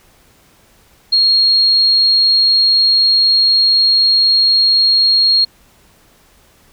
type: tone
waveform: sine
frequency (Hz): 4269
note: C8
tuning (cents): +34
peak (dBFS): -8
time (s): 1.12-5.45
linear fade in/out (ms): 10
effects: pink hiss -50 dBFS RMS until 6.72 s